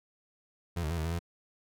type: tone with pitch steps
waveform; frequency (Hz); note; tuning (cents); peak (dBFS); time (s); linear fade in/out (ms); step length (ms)
30% pulse; 85.9 / 76.2 / 85 / 78.8 / 83.1 / 85.6; F2 / D#2 / F2 / D#2 / E2 / F2; -28 / -36 / -46 / +23 / +15 / -34; -28; 0.76-1.192; 10; 72
effects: none